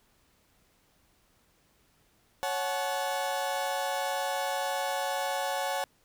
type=chord; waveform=35% pulse; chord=F# minor; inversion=second; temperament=equal with one note detuned; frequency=554.4 / 740 / 861.9 Hz; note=C#5 / F#5 / A5; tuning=0 / 0 / -36 cents; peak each=-32 dBFS; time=2.43-5.84 s; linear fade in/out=0 ms; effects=pink hiss -67 dBFS RMS until 6.04 s